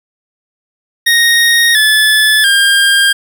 25% pulse tone with pitch steps, 1864.7 / 1729.8 / 1604.7 Hz, A#6 / A6 / G6, 0 / -30 / +40 cents, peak -3 dBFS, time 1.06-3.13 s, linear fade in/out 10 ms, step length 690 ms, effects 7-bit

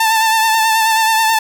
sawtooth tone with vibrato, 888 Hz, A5, 16 cents sharp, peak -7 dBFS, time 0-1.39 s, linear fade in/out 5 ms, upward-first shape triangle, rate 9.3 Hz, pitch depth 37 cents each way, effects none

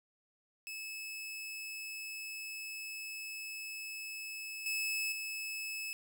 sawtooth tone with level steps, 2600 Hz, E7, 24 cents flat, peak -38 / -30 / -35 dBFS, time 0.67-5.93 s, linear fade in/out 0 ms, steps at 4.66 / 5.12 s, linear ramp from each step 2 ms, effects none

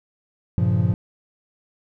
triangle chord, G half-diminished seventh, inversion none, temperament equal, 98 / 116.54 / 138.59 / 174.61 Hz, G2 / Bb2 / Db3 / F3, 0 / 0 / 0 / 0 cents, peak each -19 / -19 / -24 / -21 dBFS, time 0.58-0.94 s, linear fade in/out 0 ms, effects none

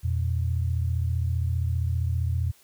sine tone pair together, 84.62 / 119.8 Hz, E2 / A#2, +46 / +48 cents, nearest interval tritone, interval 602 cents, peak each -24 / -28 dBFS, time 0.03-2.52 s, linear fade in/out 20 ms, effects white hiss -58 dBFS RMS until 2.63 s

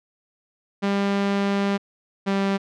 sawtooth tone pair in turn, 199.3 / 196.44 Hz, G3 / G3, +29 / +4 cents, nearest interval unison, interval 25 cents, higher first, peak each -16 dBFS, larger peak neither, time 0.82-1.78 / 2.26-2.58 s, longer first, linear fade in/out 20 ms, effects low-pass 4000 Hz 12 dB/octave

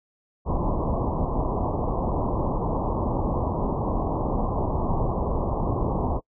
pink low-pass noise, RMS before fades -25 dBFS, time 0.45-6.21 s, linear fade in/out 50 ms, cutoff 1100 Hz, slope 96 dB/octave, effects noise-tail reverb RT60 0.1 s tail -25 dB re dry

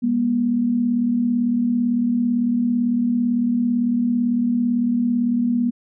sine tone pair together, 202.8 / 240.7 Hz, G#3 / B3, -41 / -44 cents, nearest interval minor third, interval 297 cents, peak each -25 / -17 dBFS, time 0.02-5.71 s, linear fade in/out 20 ms, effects none

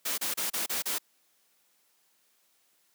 white noise bursts, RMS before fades -31 dBFS, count 6, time 0.05-0.985 s, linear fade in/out 10 ms, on 130 ms, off 31 ms, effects white hiss -69 dBFS RMS until 2.94 s + high-pass 200 Hz 12 dB/octave

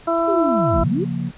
harmonic tone, 333.6 Hz, E4, 21 cents sharp, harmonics 1 / 2 / 3 / 4, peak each -22 / -19 / -27 / -23 dBFS, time 0.07-0.84 s, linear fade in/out 10 ms
sine linear two-way sweep, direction down then up, 424.8 to 41.2 to 424.8 Hz, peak -19 dBFS, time 0.27-1.05 s, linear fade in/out 20 ms, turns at 0.81 s
sine chord, Bb minor, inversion first, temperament equal with one note detuned, 138.59 / 175.52 / 233.1 Hz, Db3 / F3 / Bb3, 0 / +9 / 0 cents, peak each -26 / -24 / -27 dBFS, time 0.71-1.32 s, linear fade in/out 50 ms
effects pink hiss -45 dBFS RMS until 1.37 s + resampled to 8000 Hz

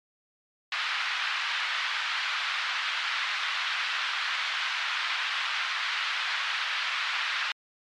pink band-pass noise, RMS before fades -30 dBFS, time 0.72-7.52 s, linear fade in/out 2 ms, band 1200 to 3900 Hz, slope 24 dB/octave, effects MP3 64 kbps

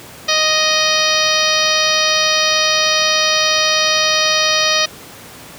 harmonic tone with a mistuned harmonic, 622.3 Hz, D#5, in tune, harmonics 1 / 2 / 3 / 4 / 5 / 6 / 7 / 8 / 9, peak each -21 / -21 / -21 / -21 / -21 / -21 / -21 / -21 / -21 dBFS, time 0.28-4.86 s, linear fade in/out 10 ms, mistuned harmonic 9, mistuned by +44 cents, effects pink hiss -36 dBFS RMS until 5.58 s + high-pass 100 Hz 12 dB/octave

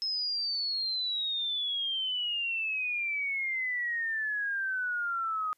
sine exponential sweep, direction down, 5190 to 1244.5 Hz, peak -29 dBFS, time 0.02-5.53 s, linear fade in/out 0 ms, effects white hiss -73 dBFS RMS until 5.57 s + resampled to 32000 Hz

